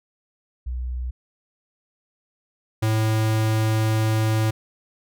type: tone pair in turn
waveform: sine / square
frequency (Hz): 62 / 109.8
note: B1 / A2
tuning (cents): +7 / -3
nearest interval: minor seventh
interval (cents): 990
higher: second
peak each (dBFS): -25 / -19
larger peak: second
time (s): 0.66-1.11 / 2.82-4.51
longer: second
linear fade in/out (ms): 10
effects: none

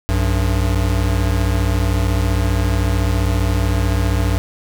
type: tone pair together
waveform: square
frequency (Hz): 60.41 / 95.9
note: B1 / G2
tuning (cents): -38 / -37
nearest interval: minor sixth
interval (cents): 801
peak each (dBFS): -18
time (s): 0.09-4.38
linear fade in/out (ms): 0
effects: none

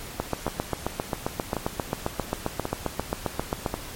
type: two click trains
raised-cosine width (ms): 1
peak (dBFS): -10 / -12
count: 27 / 4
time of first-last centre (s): 0.2-3.662 / 0.48-3.741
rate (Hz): 7.51 / 0.92
effects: pink hiss -39 dBFS RMS until 3.95 s + MP3 64 kbps

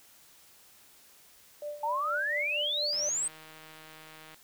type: tone with tremolo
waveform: sine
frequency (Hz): 590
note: D5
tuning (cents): +8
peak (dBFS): -33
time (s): 1.62-3.09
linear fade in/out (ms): 2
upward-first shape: triangle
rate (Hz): 4.3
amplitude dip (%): 80
type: exponential sweep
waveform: sine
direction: up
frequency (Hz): 861 to 8500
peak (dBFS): -28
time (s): 1.83-3.28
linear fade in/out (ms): 5
type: click train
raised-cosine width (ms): 0.3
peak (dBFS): -34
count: 223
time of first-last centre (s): 2.93-4.344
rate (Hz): 157
effects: white hiss -58 dBFS RMS until 4.43 s

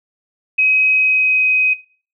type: tone with pitch glide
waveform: sine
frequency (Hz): 2535 to 2519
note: D#7 to D#7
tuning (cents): +32 to +21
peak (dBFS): -10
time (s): 0.58-1.74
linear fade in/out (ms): 10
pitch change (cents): -11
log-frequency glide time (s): 0.9-1.49
effects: noise-tail reverb RT60 0.4 s tail -19 dB re dry

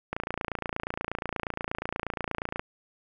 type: click train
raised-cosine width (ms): 0.5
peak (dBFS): -15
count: 71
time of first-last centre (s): 0.13-2.595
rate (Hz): 28.4
effects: none

